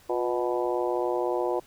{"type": "harmonic tone with a mistuned harmonic", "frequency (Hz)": 123.6, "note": "B2", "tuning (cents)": 2, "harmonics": [3, 4, 5, 6, 7, 8], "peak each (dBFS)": [-28, -30, -32, -34, -35, -36], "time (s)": [0.09, 1.6], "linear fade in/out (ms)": 10, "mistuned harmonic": 3, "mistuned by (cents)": -65, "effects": ["pink hiss -56 dBFS RMS until 1.66 s"]}